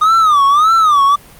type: tone with vibrato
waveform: triangle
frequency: 1219 Hz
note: D#6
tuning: 36 cents flat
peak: -5 dBFS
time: 0.01-1.16 s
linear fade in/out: 10 ms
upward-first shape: sine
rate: 1.7 Hz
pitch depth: 170 cents each way
effects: pink hiss -40 dBFS RMS until 1.39 s + Opus 48 kbps